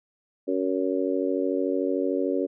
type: harmonic tone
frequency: 93.4 Hz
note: F#2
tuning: 17 cents sharp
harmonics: 3 / 4 / 5 / 6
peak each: -27 / -28 / -29 / -30 dBFS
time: 0.47-2.47 s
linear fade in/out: 20 ms
effects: none